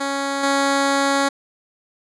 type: tone with level steps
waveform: 10% pulse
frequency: 277.2 Hz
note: C#4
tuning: in tune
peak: -13 / -8 dBFS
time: 0-1.29 s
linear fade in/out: 10 ms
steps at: 0.43 s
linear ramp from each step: 5 ms
effects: resampled to 22050 Hz